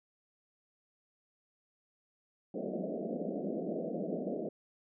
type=band-pass noise; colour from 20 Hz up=pink; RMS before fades=-37 dBFS; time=2.54-4.49 s; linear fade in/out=5 ms; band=170 to 680 Hz; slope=96 dB/octave; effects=none